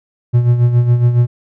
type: tone with tremolo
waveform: triangle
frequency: 120.8 Hz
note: B2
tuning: 38 cents flat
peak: -4 dBFS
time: 0.33-1.27 s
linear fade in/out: 20 ms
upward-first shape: sine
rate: 7.2 Hz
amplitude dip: 60%
effects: none